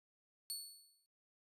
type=tone with exponential decay; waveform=20% pulse; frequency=4424 Hz; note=C#8; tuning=4 cents flat; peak=-33 dBFS; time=0.5-1.06 s; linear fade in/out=0 ms; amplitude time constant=120 ms; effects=noise-tail reverb RT60 0.1 s tail -17 dB re dry + resampled to 32000 Hz